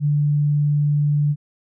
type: tone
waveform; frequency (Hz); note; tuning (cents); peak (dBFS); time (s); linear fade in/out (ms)
sine; 146.83; D3; 0; -15; 0-1.36; 50
effects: none